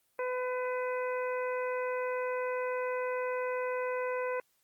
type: harmonic tone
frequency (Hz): 503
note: B4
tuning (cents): +32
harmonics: 1 / 2 / 3 / 4 / 5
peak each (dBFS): -32 / -38 / -42 / -44 / -46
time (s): 0.19-4.4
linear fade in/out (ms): 2
effects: white hiss -73 dBFS RMS until 4.63 s + Opus 32 kbps